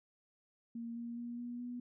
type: tone with pitch steps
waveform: sine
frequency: 232.6 / 235.4 / 238.3 / 241.2 / 244.2 Hz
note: A#3 / A#3 / A#3 / B3 / B3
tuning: -4 / +17 / +38 / -41 / -19 cents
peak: -40 dBFS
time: 0.75-1.8 s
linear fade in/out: 5 ms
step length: 210 ms
effects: none